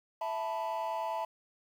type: chord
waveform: triangle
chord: E suspended fourth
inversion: none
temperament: just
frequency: 659.3 / 879 / 988.9 Hz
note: E5 / A5 / B5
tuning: 0 / -2 / +2 cents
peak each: -34 / -33 / -35 dBFS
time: 0.21-1.25 s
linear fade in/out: 5 ms
effects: tanh soft clip ceiling -26 dBFS + 10-bit